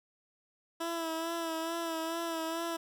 15% pulse tone with vibrato, 329.6 Hz, E4, in tune, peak -27 dBFS, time 0.8-2.77 s, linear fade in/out 10 ms, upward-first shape sine, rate 2.3 Hz, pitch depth 38 cents each way, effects none

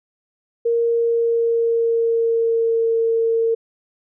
sine tone with pitch glide, 466.2 to 455.8 Hz, A#4 to A#4, 0 to -39 cents, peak -15 dBFS, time 0.65-3.55 s, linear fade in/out 10 ms, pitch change -39 cents, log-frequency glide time 0.81-2.94 s, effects none

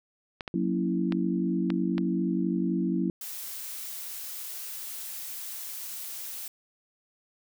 clicks, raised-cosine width 0.3 ms, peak -18 dBFS, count 5, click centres 0.408 / 0.478 / 1.123 / 1.703 / 1.981 s
sine chord, F# dominant seventh, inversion none, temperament equal with one note detuned, 182.24 / 233.1 / 277.2 / 329.6 Hz, F#3 / A#3 / C#4 / E4, -26 / 0 / 0 / 0 cents, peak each -28 / -32 / -32 / -30 dBFS, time 0.54-3.1 s, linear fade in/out 2 ms
blue noise, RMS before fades -38 dBFS, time 3.21-6.48 s, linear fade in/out 2 ms
effects none

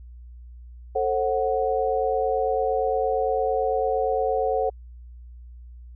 sine chord, F# diminished, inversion first, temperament just, 444 / 532.8 / 740 Hz, A4 / C5 / F#5, +16 / +31 / 0 cents, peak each -25 dBFS, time 0.95-4.7 s, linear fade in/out 10 ms, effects added 60 Hz sine -40 dBFS peak until 5.95 s

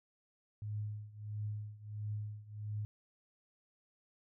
sine tone with tremolo, 105.4 Hz, G#2, 26 cents sharp, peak -35 dBFS, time 0.62-2.85 s, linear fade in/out 0 ms, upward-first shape triangle, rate 1.5 Hz, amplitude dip 90%, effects none

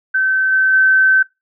sine tone with level steps, 1538 Hz, G6, 33 cents flat, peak -12 / -10 / -8 dBFS, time 0.14-1.23 s, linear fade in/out 10 ms, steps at 0.52 / 0.73 s, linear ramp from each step 5 ms, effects noise-tail reverb RT60 0.2 s tail -21 dB re dry

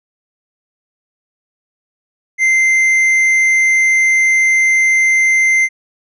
sine tone with tanh clipping, 2082 Hz, C7, 9 cents flat, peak -10 dBFS, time 2.38-5.69 s, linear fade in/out 50 ms, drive 6 dB, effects none

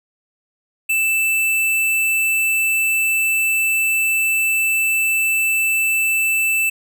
square tone, 2647 Hz, E7, 7 cents sharp, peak -16 dBFS, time 0.89-6.7 s, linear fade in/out 10 ms, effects none

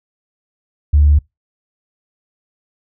sine tone, 73.42 Hz, D2, in tune, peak -6 dBFS, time 0.93-1.19 s, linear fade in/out 10 ms, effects noise-tail reverb RT60 0.2 s tail -26 dB re dry + tanh soft clip ceiling -2 dBFS

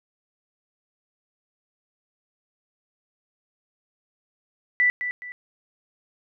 sine tone with echo, 1975.5 Hz, B6, in tune, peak -16 dBFS, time 4.8-4.9 s, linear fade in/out 0 ms, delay 210 ms, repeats 2, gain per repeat -9 dB, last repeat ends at 5.32 s, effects none

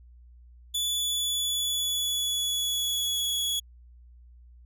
sawtooth tone with pitch glide, 3457 to 3366 Hz, A7 to G#7, -31 to +23 cents, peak -23 dBFS, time 0.74-3.6 s, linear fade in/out 10 ms, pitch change -46 cents, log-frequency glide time 0.87-3.36 s, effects added 60 Hz sine -49 dBFS peak until 4.65 s

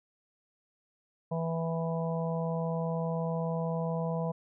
harmonic tone, 164.81 Hz, E3, in tune, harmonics 1 / 3 / 4 / 5 / 6, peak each -31 / -36 / -37 / -44 / -41 dBFS, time 1.31-4.32 s, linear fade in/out 10 ms, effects none

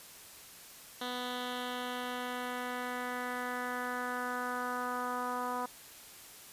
10% pulse tone with low-pass filter sweep, 247.9 Hz, B3, 7 cents sharp, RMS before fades -37 dBFS, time 1.01-5.66 s, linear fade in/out 5 ms, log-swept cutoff 3700 to 1100 Hz, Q 2.6, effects white hiss -52 dBFS RMS until 6.52 s + resampled to 32000 Hz

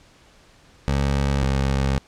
20% pulse tone pair in turn, 69.3 / 67.64 Hz, C#2 / C#2, 0 / -42 cents, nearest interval unison, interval 42 cents, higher first, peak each -14 dBFS, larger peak neither, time 0.88-1.43 / 1.43-1.98 s, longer neither, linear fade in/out 0 ms, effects pink hiss -53 dBFS RMS until 2.07 s + low-pass 7000 Hz 12 dB/octave

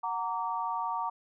sine chord, Gb augmented, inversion none, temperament just, 740 / 925 / 1156.2 Hz, Gb5 / Bb5 / D6, 0 / -14 / -27 cents, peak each -37 / -32 / -35 dBFS, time 0.03-1.1 s, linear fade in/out 10 ms, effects none

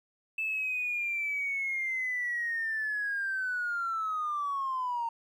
triangle linear sweep, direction down, 2637 to 915 Hz, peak -26 dBFS, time 0.38-5.09 s, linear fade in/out 5 ms, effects tanh soft clip ceiling -27 dBFS

